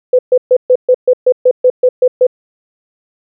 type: tone bursts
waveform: sine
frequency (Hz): 504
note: B4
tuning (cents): +35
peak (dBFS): -4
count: 12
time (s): 0.13-2.268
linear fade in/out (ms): 5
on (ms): 59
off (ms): 130
effects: none